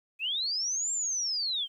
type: linear two-way sweep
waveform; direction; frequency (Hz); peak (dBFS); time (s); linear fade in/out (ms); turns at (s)
sine; up then down; 2463 to 7459 to 3056; -28; 0.19-1.68; 50; 0.92
effects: 11-bit